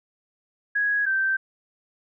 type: tone pair in turn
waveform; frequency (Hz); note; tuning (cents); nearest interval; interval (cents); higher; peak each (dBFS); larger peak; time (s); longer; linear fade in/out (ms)
sine; 1661.2 / 1559.3; G#6 / G6; 0 / -10; minor second; 110; first; -20; neither; 0.75-1.06 / 1.06-1.37; neither; 10
effects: none